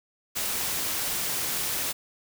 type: noise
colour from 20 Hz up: white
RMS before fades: -29 dBFS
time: 0.35-1.93 s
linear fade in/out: 20 ms
effects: none